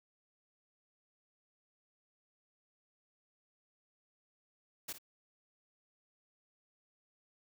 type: noise with echo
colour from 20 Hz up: white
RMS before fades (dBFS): -41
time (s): 4.88-4.93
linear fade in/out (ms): 10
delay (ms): 55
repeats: 1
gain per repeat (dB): -11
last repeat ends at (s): 4.985
effects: none